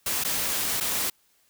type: noise with dropouts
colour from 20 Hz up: white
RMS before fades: -27 dBFS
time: 0.06-1.1 s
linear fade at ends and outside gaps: 5 ms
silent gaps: 0.238-0.247 / 0.802-0.807 s
effects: white hiss -65 dBFS RMS until 1.49 s